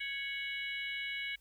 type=harmonic tone with a mistuned harmonic; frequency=554 Hz; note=C#5; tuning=1 cent flat; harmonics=3 / 4 / 5 / 6 / 7; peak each=-44 / -38 / -43 / -51 / -50 dBFS; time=0-1.36 s; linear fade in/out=10 ms; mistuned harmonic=5; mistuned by=+100 cents; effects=added 50 Hz sine -66 dBFS peak until 1.4 s + white hiss -71 dBFS RMS until 1.4 s